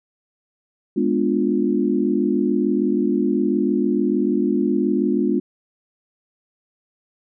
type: chord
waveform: sine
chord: G# diminished seventh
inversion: none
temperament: equal with one note detuned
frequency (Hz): 207.7 / 246.9 / 293.7 / 352.3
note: G#3 / B3 / D4 / F4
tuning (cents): 0 / 0 / 0 / +15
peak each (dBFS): -22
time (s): 0.96-5.4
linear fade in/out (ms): 10
effects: none